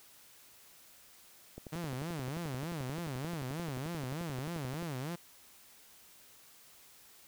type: click train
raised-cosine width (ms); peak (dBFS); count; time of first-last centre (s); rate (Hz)
2; -31; 38; 1.58-4.826; 11.4
type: tone with vibrato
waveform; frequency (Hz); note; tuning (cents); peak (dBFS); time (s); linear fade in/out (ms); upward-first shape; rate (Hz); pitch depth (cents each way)
sawtooth; 148; D3; +14; -33; 1.72-5.16; 10; sine; 3.3; 280
effects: white hiss -59 dBFS RMS until 7.27 s